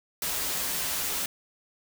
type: noise with comb filter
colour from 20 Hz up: white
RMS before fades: -30 dBFS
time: 0.22-1.26 s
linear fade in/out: 2 ms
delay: 8.9 ms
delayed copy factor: -0.55
effects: none